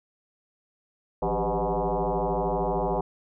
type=tone with frequency modulation; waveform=sine; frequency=174.61 Hz; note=F3; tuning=in tune; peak=-23 dBFS; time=1.22-3.01 s; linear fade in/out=5 ms; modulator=112 Hz; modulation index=7; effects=none